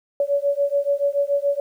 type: beating tone pair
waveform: sine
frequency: 563 / 570 Hz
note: C#5 / C#5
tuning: +27 / +48 cents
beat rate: 7 Hz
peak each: -21 dBFS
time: 0.2-1.6 s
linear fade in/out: 2 ms
effects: 9-bit